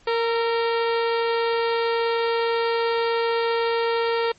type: harmonic tone with a mistuned harmonic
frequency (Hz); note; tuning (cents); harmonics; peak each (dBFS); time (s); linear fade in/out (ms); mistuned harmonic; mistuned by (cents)
463.1; A#4; -11; 1 / 2 / 3 / 4 / 5 / 6 / 7 / 8 / 9 / 10; -21 / -27 / -31 / -33 / -35 / -37 / -38 / -39 / -40 / -41; 0.07-4.32; 5; 3; -40
effects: pink hiss -56 dBFS RMS until 4.38 s + MP3 32 kbps